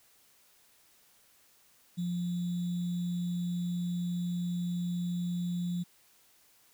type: tone with sample-and-hold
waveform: sine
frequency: 175.8 Hz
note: F3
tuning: 12 cents sharp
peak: -30 dBFS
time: 1.97-5.84 s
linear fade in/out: 20 ms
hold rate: 3675 Hz
effects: white hiss -64 dBFS RMS until 6.73 s